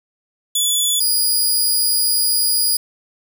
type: tone pair in turn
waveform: 15% pulse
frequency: 3439 / 4896 Hz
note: A7 / D#8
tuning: -40 / -29 cents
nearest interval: tritone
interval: 611 cents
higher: second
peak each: -8 / -8 dBFS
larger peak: neither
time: 0.55-1 / 1-2.77 s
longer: second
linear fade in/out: 5 ms
effects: none